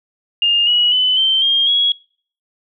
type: tone with pitch steps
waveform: sine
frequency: 2822 / 2916 / 3014 / 3115 / 3219 / 3327 Hz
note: F7 / F#7 / F#7 / G7 / G7 / G#7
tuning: +17 / -26 / +31 / -12 / +45 / +2 cents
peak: -11 dBFS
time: 0.42-1.92 s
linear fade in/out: 2 ms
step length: 250 ms
effects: noise-tail reverb RT60 0.5 s tail -25 dB re dry